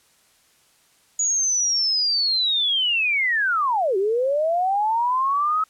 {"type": "linear two-way sweep", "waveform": "sine", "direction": "down then up", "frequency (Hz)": [6840, 370, 1291], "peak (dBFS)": -18, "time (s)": [1.19, 5.64], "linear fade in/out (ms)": 5, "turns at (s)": 3.97, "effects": ["white hiss -59 dBFS RMS until 5.69 s", "low-pass 11000 Hz 12 dB/octave"]}